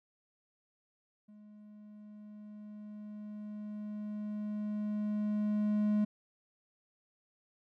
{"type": "tone with level ramp", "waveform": "triangle", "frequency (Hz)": 210, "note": "G#3", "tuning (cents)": 19, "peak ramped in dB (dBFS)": [-51, -24], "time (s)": [1.28, 6.05], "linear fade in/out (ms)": 10, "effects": []}